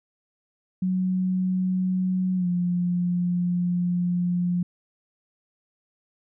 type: tone with pitch glide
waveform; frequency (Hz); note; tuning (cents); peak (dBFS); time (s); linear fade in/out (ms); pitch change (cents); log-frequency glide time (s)
sine; 185 to 176.85; F#3 to F3; 0 to +22; -21; 0.82-4.63; 5; -78; 2.36-2.47
effects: none